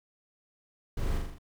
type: noise with echo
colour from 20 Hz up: brown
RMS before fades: -33 dBFS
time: 0.97-1.18 s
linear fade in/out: 5 ms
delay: 41 ms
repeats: 5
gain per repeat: -3 dB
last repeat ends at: 1.385 s
effects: none